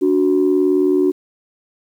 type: tone pair together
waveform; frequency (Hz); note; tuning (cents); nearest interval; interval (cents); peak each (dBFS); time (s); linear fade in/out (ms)
sine; 290.5 / 369.6; D4 / F#4; -19 / -2; major third; 417; -15 / -13; 0.01-1.12; 20
effects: tanh soft clip ceiling -6 dBFS + 8-bit